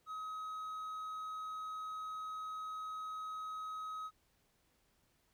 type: tone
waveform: triangle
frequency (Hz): 1270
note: D#6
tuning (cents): +35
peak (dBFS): -39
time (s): 0.06-4.11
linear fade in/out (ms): 50
effects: pink hiss -75 dBFS RMS until 5.33 s